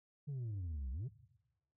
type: exponential two-way sweep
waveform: sine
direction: down then up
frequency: 150 to 60.8 to 150 Hz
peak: -36 dBFS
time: 0.27-1.09 s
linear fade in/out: 20 ms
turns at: 0.91 s
effects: noise-tail reverb RT60 1.0 s tail -19 dB re dry + tanh soft clip ceiling -38 dBFS